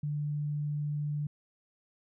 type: tone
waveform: sine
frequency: 147.7 Hz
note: D3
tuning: 10 cents sharp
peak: -30 dBFS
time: 0.03-1.27 s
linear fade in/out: 5 ms
effects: none